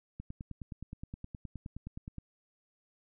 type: click train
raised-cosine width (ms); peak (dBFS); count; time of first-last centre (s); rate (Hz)
5; -29; 20; 0.2-2.183; 9.58
effects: none